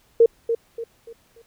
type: tone with echo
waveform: sine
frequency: 461.2 Hz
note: A#4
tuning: 19 cents flat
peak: -9 dBFS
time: 0.2-0.26 s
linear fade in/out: 5 ms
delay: 290 ms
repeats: 4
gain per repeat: -9 dB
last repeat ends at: 1.42 s
effects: pink hiss -60 dBFS RMS until 1.46 s